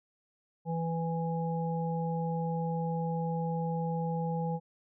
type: harmonic tone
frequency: 165.4 Hz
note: E3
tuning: 6 cents sharp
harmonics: 1 / 3 / 5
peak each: -31 / -37 / -37 dBFS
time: 0.65-4.6 s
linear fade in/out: 50 ms
effects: none